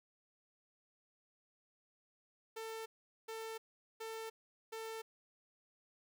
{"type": "tone bursts", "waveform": "sawtooth", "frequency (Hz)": 446.4, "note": "A4", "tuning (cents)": 25, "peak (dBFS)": -39, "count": 4, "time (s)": [2.56, 5.02], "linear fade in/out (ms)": 10, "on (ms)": 300, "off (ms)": 420, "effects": []}